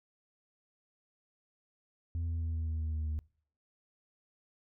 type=tone with pitch steps; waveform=sine; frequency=83.7 / 82.69 / 81.69 / 80.71 / 79.74 / 78.77 / 77.82 / 76.89 Hz; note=E2 / E2 / E2 / E2 / D#2 / D#2 / D#2 / D#2; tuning=+27 / +6 / -15 / -36 / +43 / +22 / +1 / -20 cents; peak=-29 dBFS; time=2.15-3.19 s; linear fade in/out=0 ms; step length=130 ms; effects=noise-tail reverb RT60 0.5 s tail -25 dB re dry + tanh soft clip ceiling -31 dBFS